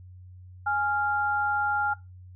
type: tone pair together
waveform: sine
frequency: 830 / 1393.1 Hz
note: G#5 / F6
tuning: -1 / -5 cents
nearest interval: major sixth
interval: 896 cents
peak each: -26 dBFS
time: 0.66-1.94 s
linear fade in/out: 10 ms
effects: noise-tail reverb RT60 0.2 s tail -18 dB re dry + added 91 Hz sine -44 dBFS peak until 2.35 s